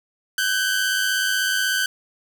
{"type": "tone pair together", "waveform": "sawtooth", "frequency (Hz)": [1517.7, 1614], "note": ["F#6", "G#6"], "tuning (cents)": [44, -50], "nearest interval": "minor second", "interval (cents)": 106, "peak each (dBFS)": [-17, -22], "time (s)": [0.38, 1.86], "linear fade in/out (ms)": 2, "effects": []}